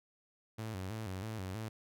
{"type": "tone with vibrato", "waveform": "sawtooth", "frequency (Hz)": 101.8, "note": "G#2", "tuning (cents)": -34, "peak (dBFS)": -35, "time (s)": [0.58, 1.69], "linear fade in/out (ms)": 10, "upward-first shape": "square", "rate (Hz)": 3.1, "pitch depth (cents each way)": 140, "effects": []}